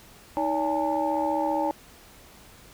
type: tone cluster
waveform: sine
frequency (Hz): 314.3 / 572 / 826 / 901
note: D#4 / D5 / G#5 / A5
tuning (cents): +18 / -46 / -10 / +41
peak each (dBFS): -28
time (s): 0.37-1.71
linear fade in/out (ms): 0
effects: tanh soft clip ceiling -14 dBFS + pink hiss -51 dBFS RMS until 2.73 s